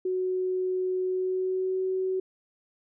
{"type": "tone with pitch glide", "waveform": "sine", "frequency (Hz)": [370, 375.6], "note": ["F#4", "F#4"], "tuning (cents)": [0, 26], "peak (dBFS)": -25, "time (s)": [0.05, 2.2], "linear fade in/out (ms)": 5, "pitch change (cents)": 26, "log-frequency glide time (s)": [1.04, 1.81], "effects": []}